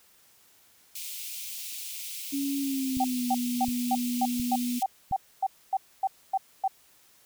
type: high-pass noise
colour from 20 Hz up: white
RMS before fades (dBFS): -38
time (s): 0.95-4.83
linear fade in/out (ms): 5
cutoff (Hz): 2300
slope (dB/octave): 48
type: tone with pitch glide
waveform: sine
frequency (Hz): 278.6 to 243.9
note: C#4 to B3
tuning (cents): +9 to -21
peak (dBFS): -27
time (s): 2.32-4.8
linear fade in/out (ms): 20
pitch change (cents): -230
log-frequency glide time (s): 2.6-3.27
type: click train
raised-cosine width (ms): 5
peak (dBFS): -26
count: 4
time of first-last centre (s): 2.97-5.113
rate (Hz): 1.4
type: tone bursts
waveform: sine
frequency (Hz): 771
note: G5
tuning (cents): -29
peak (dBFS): -22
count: 13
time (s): 3-6.679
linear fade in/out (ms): 5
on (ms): 43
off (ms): 260
effects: white hiss -60 dBFS RMS until 7.25 s